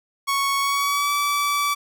sawtooth tone with pitch glide, 1108.7 to 1153.1 Hz, C#6 to D6, 0 to -32 cents, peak -16 dBFS, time 0.27-1.75 s, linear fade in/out 20 ms, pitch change +68 cents, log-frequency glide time 0.59-1.12 s, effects none

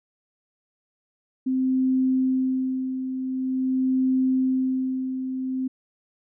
sine tone with tremolo, 260 Hz, C4, 11 cents flat, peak -18 dBFS, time 1.46-5.68 s, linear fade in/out 10 ms, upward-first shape sine, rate 0.46 Hz, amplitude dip 60%, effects none

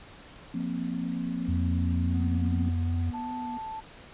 sine chord, F suspended fourth, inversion none, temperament equal, 174.61 / 233.1 / 261.6 Hz, F3 / Bb3 / C4, 0 / 0 / 0 cents, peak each -33 dBFS, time 0.54-2.69 s, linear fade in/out 5 ms
sine tone with pitch glide, 85.7 to 87.86 Hz, F2 to F2, -32 to +11 cents, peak -25 dBFS, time 1.48-3.11 s, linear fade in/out 10 ms, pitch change +43 cents, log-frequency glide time 1.79-2.64 s
triangle tone with vibrato, 245.4 Hz, B3, 11 cents flat, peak -33 dBFS, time 2.14-3.58 s, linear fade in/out 10 ms, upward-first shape sine, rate 2.7 Hz, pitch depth 26 cents each way
sine tone, 880 Hz, A5, in tune, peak -34 dBFS, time 3.13-3.81 s, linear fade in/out 20 ms
effects pink hiss -49 dBFS RMS until 4.13 s + resampled to 8000 Hz

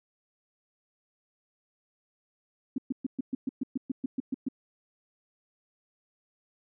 sine tone bursts, 261.6 Hz, C4, in tune, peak -26 dBFS, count 13, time 2.76-4.486 s, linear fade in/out 5 ms, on 22 ms, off 120 ms, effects none

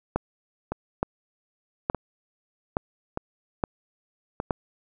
two click trains, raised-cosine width 1 ms, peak -14 / -9 dBFS, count 4 / 6, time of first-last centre 0.72-4.401 / 0.16-4.508 s, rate 0.815 / 1.15 Hz, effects none

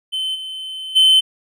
triangle tone with level steps, 3066 Hz, G7, 39 cents flat, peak -18 / -25 / -7 dBFS, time 0.12-1.21 s, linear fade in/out 20 ms, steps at 0.34 / 0.95 s, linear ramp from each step 20 ms, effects none

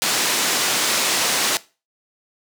white low-pass noise, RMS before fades -20 dBFS, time 0.02-1.57 s, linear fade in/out 0 ms, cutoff 7300 Hz, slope 12 dB/octave, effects noise-tail reverb RT60 0.3 s tail -19 dB re dry + high-pass 200 Hz 12 dB/octave

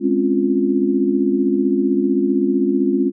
sine chord, Db major seventh, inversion second, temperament equal, 207.7 / 261.6 / 277.2 / 349.2 Hz, Ab3 / C4 / Db4 / F4, 0 / 0 / 0 / 0 cents, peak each -21 / -20 / -19 / -19 dBFS, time 0-3.12 s, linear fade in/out 50 ms, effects none

